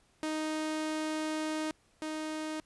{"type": "tone pair in turn", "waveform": "sawtooth", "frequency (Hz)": [311.1, 311.1], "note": ["D#4", "D#4"], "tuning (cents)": [0, 0], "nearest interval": "unison", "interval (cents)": 0, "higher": "neither", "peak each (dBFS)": [-28, -31], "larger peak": "first", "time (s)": [[0.23, 1.71], [2.02, 2.6]], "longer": "first", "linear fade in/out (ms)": 0, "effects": ["pink hiss -68 dBFS RMS until 2.65 s", "resampled to 24000 Hz"]}